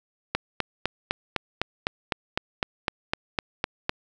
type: click train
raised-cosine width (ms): 0.3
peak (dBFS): -7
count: 15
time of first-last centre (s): 0.35-3.894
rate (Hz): 3.95
effects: none